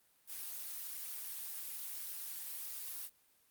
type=noise; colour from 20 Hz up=blue; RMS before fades=-44 dBFS; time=0.27-3.1 s; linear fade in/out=50 ms; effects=white hiss -71 dBFS RMS until 3.5 s + Opus 32 kbps